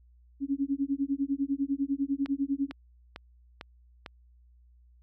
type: tone with tremolo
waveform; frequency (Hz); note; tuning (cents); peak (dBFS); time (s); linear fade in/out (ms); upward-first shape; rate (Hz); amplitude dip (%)
sine; 277.2; C#4; 0; -23; 0.4-2.72; 50; sine; 10; 100
type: click train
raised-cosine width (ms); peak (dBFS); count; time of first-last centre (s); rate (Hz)
0.3; -23; 5; 2.26-4.062; 2.22
effects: added 60 Hz sine -56 dBFS peak until 5.02 s